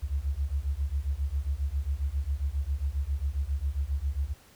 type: beating tone pair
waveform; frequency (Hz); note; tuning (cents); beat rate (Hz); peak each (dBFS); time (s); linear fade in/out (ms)
sine; 66.4 / 73.8; C2 / D2; +26 / +9; 7.4; -30; 0.02-4.34; 20
effects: pink hiss -57 dBFS RMS until 4.55 s

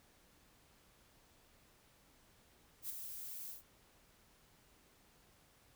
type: noise with ADSR envelope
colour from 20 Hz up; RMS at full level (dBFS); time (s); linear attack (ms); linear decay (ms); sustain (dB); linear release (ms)
violet; -40; 2.82-3.63; 78; 6; -7; 130
effects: pink hiss -68 dBFS RMS until 5.75 s

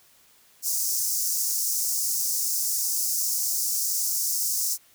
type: high-pass noise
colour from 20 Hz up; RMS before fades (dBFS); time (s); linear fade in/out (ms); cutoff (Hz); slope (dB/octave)
pink; -26; 0.62-4.78; 50; 5300; 48
effects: white hiss -58 dBFS RMS until 4.94 s

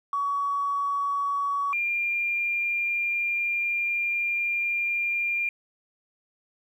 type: tone pair in turn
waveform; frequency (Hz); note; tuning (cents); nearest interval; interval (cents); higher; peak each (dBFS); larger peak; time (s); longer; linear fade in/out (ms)
triangle; 1128 / 2396; C#6 / D7; +30 / +34; octave + minor second; 1304; second; -20; neither; 0.13-1.73 / 1.73-5.49; second; 2
effects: tanh soft clip ceiling -22 dBFS

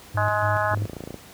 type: tone with tremolo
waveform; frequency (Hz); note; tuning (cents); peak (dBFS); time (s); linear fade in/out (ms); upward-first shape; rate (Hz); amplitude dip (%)
triangle; 103.2; G#2; -10; -21; 0.14-0.87; 10; square; 3.5; 60
type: harmonic tone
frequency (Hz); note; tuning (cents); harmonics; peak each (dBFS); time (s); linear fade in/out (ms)
210.3; G#3; +22; 3 / 4 / 5 / 6 / 7 / 8; -26 / -27 / -28 / -29 / -29 / -30; 0.17-0.75; 5
type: clicks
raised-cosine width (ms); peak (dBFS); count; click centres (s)
2; -20; 12; 0.737 / 0.774 / 0.821 / 0.855 / 0.897 / 0.933 / 0.967 / 1.006 / 1.038 / 1.075 / 1.106 / 1.143
effects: pink hiss -46 dBFS RMS until 1.33 s + high-pass 60 Hz 12 dB/octave

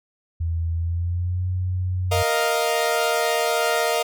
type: tone with pitch glide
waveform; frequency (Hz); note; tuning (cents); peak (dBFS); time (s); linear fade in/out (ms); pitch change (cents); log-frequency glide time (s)
sine; 83 to 91.56; E2 to F#2; +12 to -18; -21; 0.4-2.23; 10; +170; 0.75-1.47
type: chord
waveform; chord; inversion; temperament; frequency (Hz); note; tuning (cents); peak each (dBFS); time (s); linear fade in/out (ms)
sawtooth; Bb suspended fourth; none; equal; 466.2 / 622.3 / 698.5; Bb4 / Eb5 / F5; 0 / 0 / 0; -20; 2.11-4.03; 10
effects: none

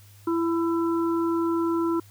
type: harmonic tone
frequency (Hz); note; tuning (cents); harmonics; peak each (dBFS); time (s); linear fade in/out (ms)
334; E4; +23; 1 / 3 / 4; -22 / -32 / -34; 0.27-2; 5
effects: added 101 Hz sine -49 dBFS peak until 2.1 s + white hiss -56 dBFS RMS until 2.1 s

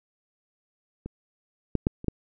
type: clicks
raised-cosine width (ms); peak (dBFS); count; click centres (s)
3; -22 / -10 / -8 / -25 / -10; 5; 1.06 / 1.753 / 1.869 / 2.044 / 2.083
effects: none

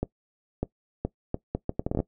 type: accelerating click train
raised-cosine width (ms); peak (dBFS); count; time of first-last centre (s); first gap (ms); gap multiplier
2; -13; 13; 0.03-2.002; 600; 0.7
effects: noise-tail reverb RT60 0.1 s tail -19 dB re dry

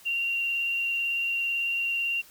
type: tone with vibrato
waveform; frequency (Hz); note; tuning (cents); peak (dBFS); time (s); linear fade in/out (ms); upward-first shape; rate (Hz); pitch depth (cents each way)
sine; 2763; F7; -19; -25; 0.05-2.22; 20; square; 18; 10
effects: white hiss -53 dBFS RMS until 2.3 s

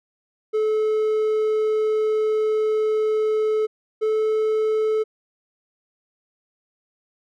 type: tone pair in turn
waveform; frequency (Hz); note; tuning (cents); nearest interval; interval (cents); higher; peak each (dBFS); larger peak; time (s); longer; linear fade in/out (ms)
triangle; 432.3 / 434.8; A4 / A4; -31 / -21; unison; 10; second; -16; neither; 0.53-3.67 / 4.01-5.04; first; 20
effects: none

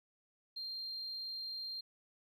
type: tone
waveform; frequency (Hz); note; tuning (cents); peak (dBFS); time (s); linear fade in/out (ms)
sine; 4186; C8; 0; -39; 0.56-1.81; 10
effects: tanh soft clip ceiling -36 dBFS + 13-bit

